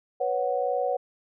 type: chord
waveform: sine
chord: B suspended second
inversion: none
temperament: just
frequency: 493.9 / 555.6 / 740.8 Hz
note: B4 / C#5 / F#5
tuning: 0 / +4 / +2 cents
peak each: -28 dBFS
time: 0.2-0.97 s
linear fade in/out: 10 ms
effects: none